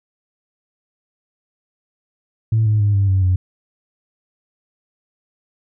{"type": "tone with pitch steps", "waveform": "sine", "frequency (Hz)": [111, 106.85, 102.85, 99, 95.3, 91.74], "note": ["A2", "G#2", "G#2", "G2", "G2", "F#2"], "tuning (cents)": [16, 50, -16, 18, -48, -14], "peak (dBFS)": -11, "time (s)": [2.52, 3.36], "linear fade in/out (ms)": 5, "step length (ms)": 140, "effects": ["tanh soft clip ceiling -9 dBFS"]}